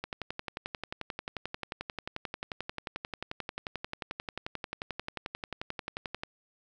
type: click train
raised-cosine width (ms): 0.3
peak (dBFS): -19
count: 71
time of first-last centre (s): 0.04-6.235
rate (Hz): 11.3
effects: none